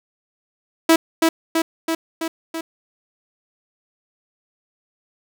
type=tone with echo; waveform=sawtooth; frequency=326.3 Hz; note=E4; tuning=18 cents flat; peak=-6 dBFS; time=0.89-0.96 s; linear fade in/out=5 ms; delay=330 ms; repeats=5; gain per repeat=-3 dB; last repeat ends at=2.61 s; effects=none